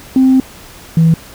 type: tone pair in turn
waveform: sine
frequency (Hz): 261.6 / 163.47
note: C4 / E3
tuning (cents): 0 / -14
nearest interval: minor sixth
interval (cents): 814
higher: first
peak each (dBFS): -4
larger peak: neither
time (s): 0.16-0.4 / 0.97-1.14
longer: first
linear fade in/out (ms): 2
effects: tanh soft clip ceiling -2 dBFS + pink hiss -36 dBFS RMS until 1.34 s